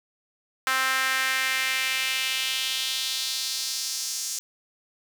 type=tone with high-pass filter sweep; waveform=sawtooth; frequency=262.5 Hz; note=C4; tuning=6 cents sharp; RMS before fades=-27 dBFS; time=0.67-4.39 s; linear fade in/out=0 ms; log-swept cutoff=1400 to 6300 Hz; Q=2.2; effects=8-bit